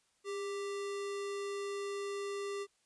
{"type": "tone with sample-and-hold", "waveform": "sine", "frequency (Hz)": 402.2, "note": "G4", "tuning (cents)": 44, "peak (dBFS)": -36, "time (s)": [0.24, 2.67], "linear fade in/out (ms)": 50, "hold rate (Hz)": 1575, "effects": ["white hiss -74 dBFS RMS until 2.85 s", "resampled to 22050 Hz"]}